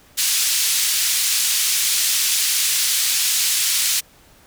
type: band-pass noise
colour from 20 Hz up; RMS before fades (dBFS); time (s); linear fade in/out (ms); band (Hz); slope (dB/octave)
white; -19; 0.17-4.01; 20; 2700 to 10000; 12
effects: pink hiss -51 dBFS RMS until 4.46 s